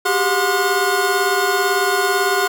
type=tone cluster; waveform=square; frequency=384 / 402 / 722 / 1043 / 1444 Hz; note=G4 / G4 / F#5 / C6 / F#6; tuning=-36 / +44 / -43 / -6 / -43 cents; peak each=-24 / -22 / -23 / -24 / -21 dBFS; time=0.05-2.48 s; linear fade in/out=10 ms; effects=none